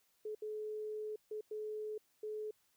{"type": "tone bursts at uneven times", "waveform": "sine", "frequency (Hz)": 428, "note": "A4", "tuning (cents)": -48, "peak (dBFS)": -39, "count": 5, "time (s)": [[0.25, 0.35], [0.42, 1.16], [1.31, 1.41], [1.51, 1.98], [2.23, 2.51]], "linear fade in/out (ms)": 5, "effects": ["white hiss -75 dBFS RMS until 2.76 s"]}